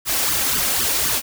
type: noise with flanger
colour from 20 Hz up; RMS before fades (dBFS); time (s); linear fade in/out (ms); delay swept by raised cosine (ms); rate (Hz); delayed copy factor
white; -20; 0.05-1.22; 50; 0.61 to 3.81; 3.9; +0.8
effects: none